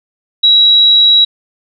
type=tone; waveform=sine; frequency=3877 Hz; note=B7; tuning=33 cents flat; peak=-4 dBFS; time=0.43-1.25 s; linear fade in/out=10 ms; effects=none